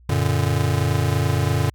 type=chord; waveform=square; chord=Gb augmented; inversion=none; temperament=just; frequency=92.5 / 115.62 / 144.53 Hz; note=Gb2 / Bb2 / D3; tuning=0 / -14 / -27 cents; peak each=-23 dBFS; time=0.09-1.7 s; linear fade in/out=5 ms; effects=added 60 Hz sine -47 dBFS peak until 1.74 s